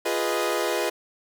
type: chord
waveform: sawtooth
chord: F half-diminished seventh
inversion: none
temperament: equal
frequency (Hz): 349.2 / 415.3 / 493.9 / 622.3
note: F4 / Ab4 / Cb5 / Eb5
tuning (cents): 0 / 0 / 0 / 0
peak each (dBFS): -25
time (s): 0.05-0.9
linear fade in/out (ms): 10
effects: none